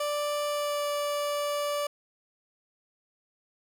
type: tone with pitch glide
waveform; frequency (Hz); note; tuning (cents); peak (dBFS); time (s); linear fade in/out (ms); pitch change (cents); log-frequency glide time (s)
30% pulse; 587.3 to 582.2; D5 to D5; 0 to -15; -25; 0-1.87; 5; -15; 0.47-0.88
effects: none